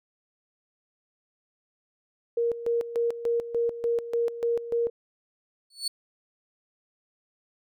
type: tone with tremolo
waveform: sine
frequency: 468.8 Hz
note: A#4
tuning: 10 cents sharp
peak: -22 dBFS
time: 2.37-4.9 s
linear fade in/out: 5 ms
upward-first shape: square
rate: 3.4 Hz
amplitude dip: 75%
type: tone with exponential growth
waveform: 35% pulse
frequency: 4435 Hz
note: C#8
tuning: in tune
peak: -22 dBFS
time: 5.7-5.88 s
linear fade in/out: 5 ms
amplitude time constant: 38 ms
effects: none